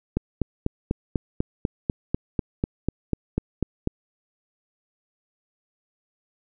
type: click train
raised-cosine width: 3 ms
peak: -9 dBFS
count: 16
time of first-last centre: 0.17-3.874 s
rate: 4.05 Hz
effects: none